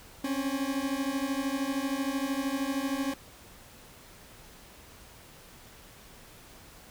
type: beating tone pair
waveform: 40% pulse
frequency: 266.7 / 279.7 Hz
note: C4 / C#4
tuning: +33 / +16 cents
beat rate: 13 Hz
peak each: -31 dBFS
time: 0.24-3.14 s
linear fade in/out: 5 ms
effects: pink hiss -52 dBFS RMS until 6.9 s